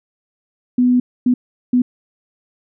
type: tone bursts at uneven times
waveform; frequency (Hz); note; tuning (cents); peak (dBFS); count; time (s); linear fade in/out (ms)
sine; 248.2; B3; +9; -10; 3; 0.78-1 / 1.26-1.34 / 1.73-1.82; 5
effects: none